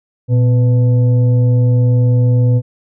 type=tone with frequency modulation; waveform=sine; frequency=119.8 Hz; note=A#2; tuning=48 cents sharp; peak=-8 dBFS; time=0.28-2.62 s; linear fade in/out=50 ms; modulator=377 Hz; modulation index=0.37; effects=none